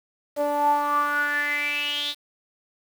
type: tone with band-pass filter sweep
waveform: sawtooth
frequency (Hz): 291.4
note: D4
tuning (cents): -13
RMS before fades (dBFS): -24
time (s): 0.36-2.15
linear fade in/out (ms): 50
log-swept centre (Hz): 630 to 3800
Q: 9.1
effects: 7-bit